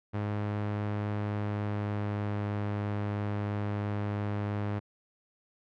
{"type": "tone with pitch glide", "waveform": "sawtooth", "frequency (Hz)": [103.83, 102.99], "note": ["G#2", "G#2"], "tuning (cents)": [0, -14], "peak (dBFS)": -26, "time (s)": [0.13, 4.8], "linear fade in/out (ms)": 20, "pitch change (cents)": -14, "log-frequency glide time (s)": [1.23, 2.5], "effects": ["low-pass 2000 Hz 12 dB/octave"]}